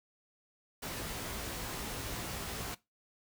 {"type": "noise with comb filter", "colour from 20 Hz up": "pink", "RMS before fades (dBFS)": -40, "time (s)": [0.82, 2.75], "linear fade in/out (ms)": 10, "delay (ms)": 18, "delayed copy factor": 0.55, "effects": ["noise-tail reverb RT60 0.2 s tail -19 dB re dry"]}